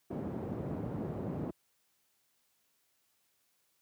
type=band-pass noise; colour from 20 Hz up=pink; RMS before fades=-38 dBFS; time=0.1-1.51 s; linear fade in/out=10 ms; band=110 to 470 Hz; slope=12 dB/octave; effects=white hiss -75 dBFS RMS until 3.81 s + high-pass 60 Hz 12 dB/octave